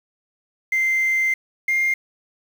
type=tone pair in turn; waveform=sine; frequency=2084 / 2114 Hz; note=C7 / C7; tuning=-7 / +17 cents; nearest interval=unison; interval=24 cents; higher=second; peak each=-15 dBFS; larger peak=neither; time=0.72-1.34 / 1.68-1.94 s; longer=first; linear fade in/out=5 ms; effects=tanh soft clip ceiling -15 dBFS + 7-bit